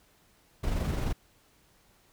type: noise with amplitude modulation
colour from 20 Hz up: brown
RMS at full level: -28 dBFS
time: 0.63-1.13 s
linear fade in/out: 10 ms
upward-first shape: sine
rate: 23.2 Hz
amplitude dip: 35%
effects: pink hiss -64 dBFS RMS until 2.12 s